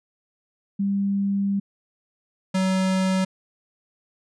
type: tone pair in turn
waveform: sine / square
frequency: 198.6 / 188.48 Hz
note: G3 / F#3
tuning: +23 / +32 cents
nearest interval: minor second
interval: 91 cents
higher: first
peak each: -20 dBFS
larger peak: neither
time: 0.79-1.6 / 2.54-3.25 s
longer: first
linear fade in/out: 10 ms
effects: resampled to 22050 Hz